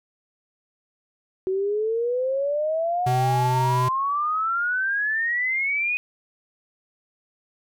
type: exponential sweep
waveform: sine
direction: up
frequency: 372 to 2506 Hz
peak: -21 dBFS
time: 1.47-5.97 s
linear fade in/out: 0 ms
type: tone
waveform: square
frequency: 126.6 Hz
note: B2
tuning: 43 cents sharp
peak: -22 dBFS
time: 3.06-3.89 s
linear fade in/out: 10 ms
effects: none